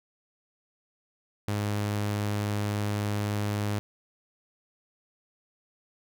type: tone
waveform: sawtooth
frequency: 103.6 Hz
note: G#2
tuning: 4 cents flat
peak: -23 dBFS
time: 1.48-3.79 s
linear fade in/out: 0 ms
effects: none